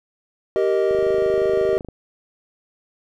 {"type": "chord", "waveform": "triangle", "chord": "Eb major", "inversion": "first", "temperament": "just", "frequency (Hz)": [388.9, 466.7, 622.3], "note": ["G4", "Bb4", "Eb5"], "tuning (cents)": [-14, 2, 0], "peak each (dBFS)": [-17, -20, -20], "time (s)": [0.56, 1.78], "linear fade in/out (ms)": 0}
{"type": "click train", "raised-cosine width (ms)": 2, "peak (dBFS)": -21, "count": 26, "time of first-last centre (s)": [0.91, 1.887], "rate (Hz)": 25.6}
{"effects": []}